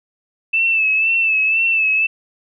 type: tone with vibrato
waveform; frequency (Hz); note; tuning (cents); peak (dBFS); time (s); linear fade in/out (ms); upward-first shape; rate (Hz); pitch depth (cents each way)
sine; 2637; E7; 0; -13; 0.53-2.07; 10; sine; 2; 47
effects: none